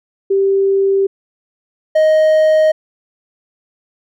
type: tone pair in turn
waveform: sine / triangle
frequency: 391.1 / 624.6 Hz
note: G4 / D#5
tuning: -4 / +7 cents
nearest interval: minor sixth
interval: 811 cents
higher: second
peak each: -10 / -6 dBFS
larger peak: second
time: 0.3-1.07 / 1.95-2.72 s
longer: neither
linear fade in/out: 10 ms
effects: none